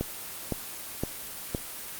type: click train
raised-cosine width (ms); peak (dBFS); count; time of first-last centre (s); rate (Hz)
2; -14; 4; 0.01-1.548; 1.95
effects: white hiss -39 dBFS RMS until 1.99 s + Opus 24 kbps